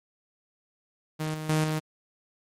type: tone with level steps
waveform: sawtooth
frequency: 155.56 Hz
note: D#3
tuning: in tune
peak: -24 / -29 / -18 / -22 dBFS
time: 1.19-1.8 s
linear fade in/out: 20 ms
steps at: 1.34 / 1.49 / 1.64 s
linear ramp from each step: 2 ms
effects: MP3 64 kbps

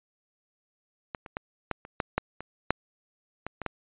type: clicks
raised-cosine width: 0.5 ms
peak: -18 / -27 / -16 / -13 / -28 / -11 / -9 / -23 / -6 / -18 / -20 / -14 dBFS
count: 12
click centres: 1.148 / 1.262 / 1.369 / 1.713 / 1.851 / 2.002 / 2.18 / 2.406 / 2.706 / 3.466 / 3.617 / 3.663 s
effects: resampled to 8000 Hz

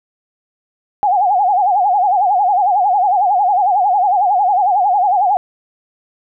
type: tone with vibrato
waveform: sine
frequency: 774 Hz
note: G5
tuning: 22 cents flat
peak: -10 dBFS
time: 1.03-5.37 s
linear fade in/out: 0 ms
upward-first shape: sine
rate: 11 Hz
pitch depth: 150 cents each way
effects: none

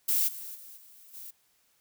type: noise with level steps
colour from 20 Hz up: violet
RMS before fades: -26 / -41 / -48 / -54 / -44 dBFS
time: 0.08-1.31 s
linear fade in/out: 10 ms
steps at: 0.27 / 0.54 / 0.76 / 1.13 s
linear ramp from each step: 20 ms
effects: white hiss -69 dBFS RMS until 1.8 s

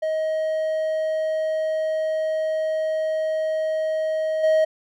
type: tone with level steps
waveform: triangle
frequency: 630 Hz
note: D#5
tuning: 21 cents sharp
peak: -19 / -13 dBFS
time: 0.02-4.65 s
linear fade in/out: 10 ms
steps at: 4.43 s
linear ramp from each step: 10 ms
effects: none

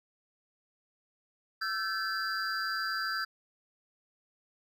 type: tone cluster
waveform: triangle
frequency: 1331 / 1540 / 1728 / 4773 Hz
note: E6 / G6 / A6 / D8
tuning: +16 / -31 / -32 / +27 cents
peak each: -34 / -33 / -38 / -36 dBFS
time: 1.61-3.25 s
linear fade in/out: 10 ms
effects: none

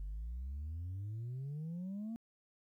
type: exponential sweep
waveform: sine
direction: up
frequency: 46.95 to 233.1 Hz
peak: -37 dBFS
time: 0-2.16 s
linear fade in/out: 0 ms
effects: tanh soft clip ceiling -38 dBFS + 13-bit

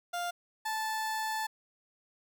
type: tone pair in turn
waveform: 30% pulse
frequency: 700 / 876.1 Hz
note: F5 / A5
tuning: +4 / -8 cents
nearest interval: major third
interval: 388 cents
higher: second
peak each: -30 / -29 dBFS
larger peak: second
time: 0.13-0.31 / 0.65-1.47 s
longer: second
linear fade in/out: 10 ms
effects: none

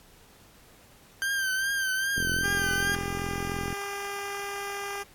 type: tone with vibrato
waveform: 40% pulse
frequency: 1568 Hz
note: G6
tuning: in tune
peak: -25 dBFS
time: 1.22-2.95 s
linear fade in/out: 0 ms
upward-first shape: triangle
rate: 2.5 Hz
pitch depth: 58 cents each way
type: click train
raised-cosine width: 3 ms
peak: -21 dBFS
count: 68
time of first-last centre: 2.18-3.727 s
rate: 43.3 Hz
type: tone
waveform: 10% pulse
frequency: 401.3 Hz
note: G4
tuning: 41 cents sharp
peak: -24 dBFS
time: 2.43-5.04 s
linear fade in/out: 20 ms
effects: pink hiss -56 dBFS RMS until 5.14 s + AAC 64 kbps

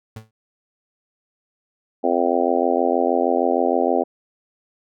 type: tone with exponential decay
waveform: 35% pulse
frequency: 110 Hz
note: A2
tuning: in tune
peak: -28 dBFS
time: 0.16-0.31 s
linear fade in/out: 5 ms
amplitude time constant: 31 ms
type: harmonic tone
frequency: 86.4 Hz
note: F2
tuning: 18 cents flat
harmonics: 3 / 4 / 5 / 6 / 7 / 8 / 9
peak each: -24 / -24 / -24 / -24 / -24 / -24 / -24 dBFS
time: 2.03-4.04 s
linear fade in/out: 20 ms
effects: none

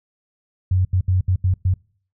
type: tone bursts at uneven times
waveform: sine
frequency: 92.5 Hz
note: F#2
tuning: in tune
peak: -14 dBFS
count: 6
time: 0.71-0.85 / 0.93-1.01 / 1.08-1.21 / 1.28-1.36 / 1.44-1.54 / 1.65-1.74 s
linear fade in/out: 5 ms
effects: noise-tail reverb RT60 0.5 s tail -25 dB re dry

